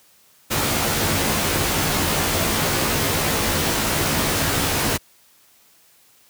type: noise with comb filter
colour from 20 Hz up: pink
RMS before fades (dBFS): -20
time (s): 0.5-4.98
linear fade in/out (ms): 20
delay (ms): 16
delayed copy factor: -0.75
effects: white hiss -55 dBFS RMS until 6.29 s + high-pass 60 Hz 12 dB/octave